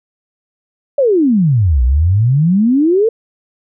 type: exponential two-way sweep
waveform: sine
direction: down then up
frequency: 587.3 to 58.7 to 467.7 Hz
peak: -8 dBFS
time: 0.98-3.09 s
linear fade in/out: 5 ms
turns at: 1.83 s
effects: none